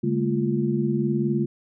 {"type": "tone cluster", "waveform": "sine", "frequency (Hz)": [142.2, 206.7, 226.2, 348], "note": ["C#3", "G#3", "A3", "F4"], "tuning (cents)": [45, -8, 48, -6], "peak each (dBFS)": -26, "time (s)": [0.03, 1.46], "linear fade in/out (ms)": 10, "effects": []}